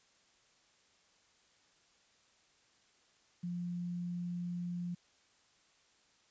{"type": "tone with quantisation", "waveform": "sine", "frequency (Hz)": 175.4, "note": "F3", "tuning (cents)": 8, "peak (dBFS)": -36, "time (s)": [3.43, 4.95], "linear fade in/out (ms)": 10, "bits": 11, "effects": ["white hiss -69 dBFS RMS until 6.3 s", "resampled to 16000 Hz"]}